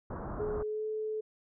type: low-pass noise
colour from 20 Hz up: pink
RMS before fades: -39 dBFS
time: 0.1-0.63 s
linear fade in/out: 5 ms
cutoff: 1400 Hz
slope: 48 dB/octave
type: tone with pitch glide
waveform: sine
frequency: 421.3 to 432.6 Hz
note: G#4 to A4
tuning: +25 to -29 cents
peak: -32 dBFS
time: 0.39-1.21 s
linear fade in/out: 10 ms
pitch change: +46 cents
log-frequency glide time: 0.51-0.86 s
effects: none